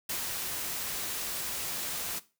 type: noise with ADSR envelope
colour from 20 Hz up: white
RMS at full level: -33 dBFS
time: 0.09-2.2 s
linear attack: 7 ms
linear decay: 120 ms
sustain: -2 dB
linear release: 20 ms
effects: noise-tail reverb RT60 0.3 s tail -17 dB re dry